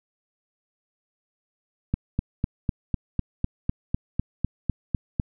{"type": "click train", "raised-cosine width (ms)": 5, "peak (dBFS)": -10, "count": 14, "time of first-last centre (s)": [1.94, 5.198], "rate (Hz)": 3.99, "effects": []}